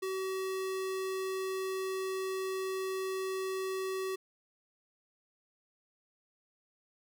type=tone; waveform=square; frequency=379.7 Hz; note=F#4; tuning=45 cents sharp; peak=-34 dBFS; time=0.02-4.16 s; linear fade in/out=10 ms; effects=12-bit